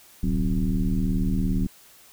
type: tone with frequency modulation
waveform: sine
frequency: 107.8 Hz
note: A2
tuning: 35 cents flat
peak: -20 dBFS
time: 0.23-1.67 s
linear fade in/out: 5 ms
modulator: 77.6 Hz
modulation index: 1.9
effects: white hiss -52 dBFS RMS until 2.12 s